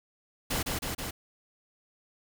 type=noise with echo; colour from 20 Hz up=pink; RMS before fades=-30 dBFS; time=0.5-0.63 s; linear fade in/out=10 ms; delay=160 ms; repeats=3; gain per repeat=-2 dB; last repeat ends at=1.11 s; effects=none